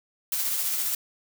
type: noise with tremolo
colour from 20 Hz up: blue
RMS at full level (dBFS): -26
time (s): 0.32-0.95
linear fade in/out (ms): 2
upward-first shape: sine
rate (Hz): 15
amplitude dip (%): 30
effects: none